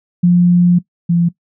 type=tone pair in turn; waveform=sine; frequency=176.1 / 171.28 Hz; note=F3 / F3; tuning=+15 / -33 cents; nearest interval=unison; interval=48 cents; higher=first; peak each=-6 / -9 dBFS; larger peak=first; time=0.23-0.79 / 1.09-1.29 s; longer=first; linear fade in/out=10 ms; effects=noise-tail reverb RT60 0.1 s tail -18 dB re dry